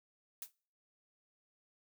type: noise with exponential decay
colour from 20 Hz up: blue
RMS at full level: -39 dBFS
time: 0.42-0.52 s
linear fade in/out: 2 ms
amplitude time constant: 20 ms
effects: noise-tail reverb RT60 0.5 s tail -26 dB re dry